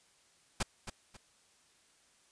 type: noise with echo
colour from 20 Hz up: pink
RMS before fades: -32 dBFS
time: 0.6-0.63 s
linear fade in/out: 5 ms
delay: 270 ms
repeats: 2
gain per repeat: -10 dB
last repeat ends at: 1.17 s
effects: white hiss -67 dBFS RMS until 2.31 s + resampled to 22050 Hz